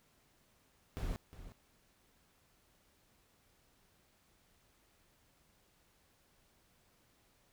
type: noise with echo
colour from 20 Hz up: brown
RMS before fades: -38 dBFS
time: 0.97-1.16 s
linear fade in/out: 0 ms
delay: 360 ms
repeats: 1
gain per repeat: -13 dB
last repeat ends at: 1.52 s
effects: pink hiss -71 dBFS RMS until 7.52 s